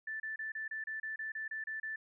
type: tone bursts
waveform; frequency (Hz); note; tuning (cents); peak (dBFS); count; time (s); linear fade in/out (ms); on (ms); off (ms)
sine; 1760; A6; 0; -37; 12; 0.07-1.96; 5; 130; 30
effects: none